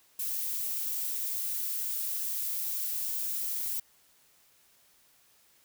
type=noise; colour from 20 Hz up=violet; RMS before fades=-33 dBFS; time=0.19-3.8 s; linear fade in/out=5 ms; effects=white hiss -64 dBFS RMS until 5.64 s